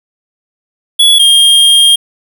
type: tone pair in turn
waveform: square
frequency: 3385 / 3222 Hz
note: G#7 / G7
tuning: +32 / +47 cents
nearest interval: minor second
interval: 85 cents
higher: first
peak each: -4 dBFS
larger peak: neither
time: 0.99-1.19 / 1.19-1.96 s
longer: second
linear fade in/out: 10 ms
effects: none